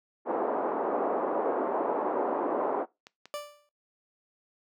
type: band-pass noise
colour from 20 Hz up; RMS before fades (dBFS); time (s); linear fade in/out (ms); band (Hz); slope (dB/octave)
pink; -29; 0.25-2.86; 50; 310 to 1000; 24
type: clicks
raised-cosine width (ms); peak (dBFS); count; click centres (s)
0.2; -29; 2; 3.069 / 3.256
type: tone with exponential decay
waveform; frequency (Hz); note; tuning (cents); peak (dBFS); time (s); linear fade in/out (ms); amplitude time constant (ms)
30% pulse; 587.3; D5; 0; -28; 3.34-3.69; 0; 74
effects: noise-tail reverb RT60 0.2 s tail -20 dB re dry + high-pass 200 Hz 12 dB/octave